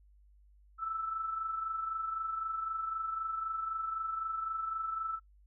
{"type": "tone with amplitude modulation", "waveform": "sine", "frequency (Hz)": 1318.5, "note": "E6", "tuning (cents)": 0, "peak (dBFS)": -31, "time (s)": [0.78, 5.2], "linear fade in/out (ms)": 50, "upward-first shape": "sine", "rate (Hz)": 23.9, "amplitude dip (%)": 50, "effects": ["noise-tail reverb RT60 0.1 s tail -19 dB re dry", "added 50 Hz sine -59 dBFS peak until 5.46 s"]}